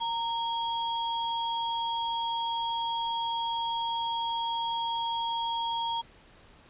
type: tone pair together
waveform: sine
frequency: 925 / 3296 Hz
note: A#5 / G#7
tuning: -14 / -14 cents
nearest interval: octave + minor seventh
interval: 2200 cents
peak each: -29 / -34 dBFS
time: 0-6.02 s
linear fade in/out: 20 ms
effects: pink hiss -56 dBFS RMS until 6.69 s + resampled to 8000 Hz